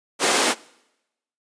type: high-pass noise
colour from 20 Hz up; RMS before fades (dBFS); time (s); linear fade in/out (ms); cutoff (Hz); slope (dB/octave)
pink; -19; 0.19-0.55; 50; 280; 24
effects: noise-tail reverb RT60 0.9 s tail -23 dB re dry + resampled to 22050 Hz